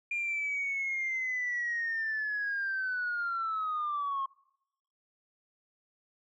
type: linear sweep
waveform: sine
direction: down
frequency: 2408 to 1072 Hz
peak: -29 dBFS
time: 0.11-4.26 s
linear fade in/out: 5 ms
effects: noise-tail reverb RT60 0.8 s tail -24 dB re dry + tanh soft clip ceiling -26 dBFS